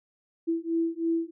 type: beating tone pair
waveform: sine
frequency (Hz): 329.6 / 332.7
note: E4 / E4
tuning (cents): 0 / +16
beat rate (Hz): 3.1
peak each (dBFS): -28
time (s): 0.47-1.31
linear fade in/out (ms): 20
effects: none